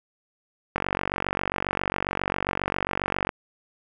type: click train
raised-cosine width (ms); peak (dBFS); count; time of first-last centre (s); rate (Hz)
0.5; -9; 121; 0.76-3.292; 47.4
effects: none